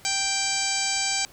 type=harmonic tone with a mistuned harmonic; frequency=784 Hz; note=G5; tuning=in tune; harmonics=1 / 2 / 3 / 4 / 5 / 6 / 7 / 8 / 9 / 10; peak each=-33 / -36 / -30 / -35 / -36 / -30 / -35 / -32 / -34 / -30 dBFS; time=0.05-1.25 s; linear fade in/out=0 ms; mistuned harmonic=9; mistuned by=-22 cents; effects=pink hiss -51 dBFS RMS until 1.32 s